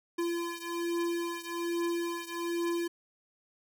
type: beating tone pair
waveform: square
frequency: 341.1 / 342.3 Hz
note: F4 / F4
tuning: -41 / -35 cents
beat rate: 1.2 Hz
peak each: -34 / -36 dBFS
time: 0.18-2.88 s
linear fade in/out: 10 ms
effects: none